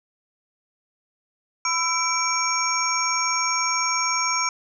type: tone cluster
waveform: sine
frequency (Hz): 1004 / 1333 / 2306 / 5540 / 6500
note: B5 / E6 / D7 / F8 / G#8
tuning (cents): +28 / +19 / -32 / -15 / -38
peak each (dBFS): -27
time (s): 1.65-4.49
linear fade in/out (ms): 2
effects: none